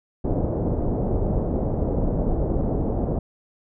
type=low-pass noise; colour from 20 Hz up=pink; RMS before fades=-23 dBFS; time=0.24-3.19 s; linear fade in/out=5 ms; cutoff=640 Hz; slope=24 dB/octave; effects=none